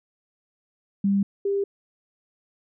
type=tone pair in turn; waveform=sine; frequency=198.5 / 398.3 Hz; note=G3 / G4; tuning=+22 / +28 cents; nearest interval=octave; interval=1206 cents; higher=second; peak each=-18 / -21 dBFS; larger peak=first; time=1.04-1.23 / 1.45-1.64 s; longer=neither; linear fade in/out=5 ms; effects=none